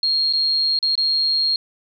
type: tone with dropouts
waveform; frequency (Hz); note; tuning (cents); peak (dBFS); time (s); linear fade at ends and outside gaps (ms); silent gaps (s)
sine; 4250; C8; +26; -16; 0.03-1.56; 2; 0.327-0.334 / 0.789-0.827 / 0.954-0.977
effects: none